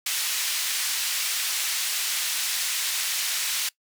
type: band-pass noise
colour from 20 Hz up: pink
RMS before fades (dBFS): -27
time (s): 0.06-3.69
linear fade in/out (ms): 5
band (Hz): 2600 to 15000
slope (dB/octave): 12
effects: noise-tail reverb RT60 0.1 s tail -21 dB re dry